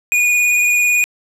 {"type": "tone with vibrato", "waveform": "square", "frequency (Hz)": 2453, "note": "D#7", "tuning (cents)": -25, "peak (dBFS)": -12, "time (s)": [0.12, 1.04], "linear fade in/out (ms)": 0, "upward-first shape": "sine", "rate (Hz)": 18, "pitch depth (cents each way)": 16, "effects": ["low-pass 12000 Hz 12 dB/octave"]}